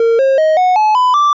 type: tone with pitch steps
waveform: triangle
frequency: 459.3 / 536.8 / 627.4 / 733.3 / 857.1 / 1001.7 / 1170.8 Hz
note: A#4 / C5 / D#5 / F#5 / A5 / B5 / D6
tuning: -26 / +44 / +14 / -16 / -46 / +24 / -6 cents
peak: -6 dBFS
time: 0-1.33 s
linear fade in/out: 2 ms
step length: 190 ms
effects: resampled to 16000 Hz